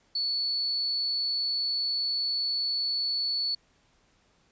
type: tone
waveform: sine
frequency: 4435 Hz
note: C#8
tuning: in tune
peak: -26 dBFS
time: 0.15-3.55 s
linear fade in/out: 5 ms
effects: pink hiss -66 dBFS RMS until 4.51 s + resampled to 16000 Hz